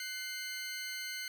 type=tone pair together; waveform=20% pulse; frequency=1502.8 / 2100 Hz; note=F#6 / C7; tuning=+26 / +6 cents; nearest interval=tritone; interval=580 cents; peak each=-38 / -35 dBFS; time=0-1.28 s; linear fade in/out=2 ms; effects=12-bit